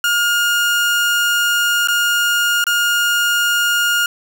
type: tone with dropouts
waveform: 30% pulse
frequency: 1420 Hz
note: F6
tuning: 28 cents sharp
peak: -11 dBFS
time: 0.04-4.06 s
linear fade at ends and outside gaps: 2 ms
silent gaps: 1.874-1.884 / 2.641-2.667 s
effects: none